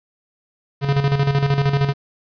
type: tone with tremolo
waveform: square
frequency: 140 Hz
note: C#3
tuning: 18 cents sharp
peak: -14 dBFS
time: 0.81-1.94 s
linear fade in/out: 50 ms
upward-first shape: square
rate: 13 Hz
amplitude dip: 60%
effects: resampled to 11025 Hz + 8-bit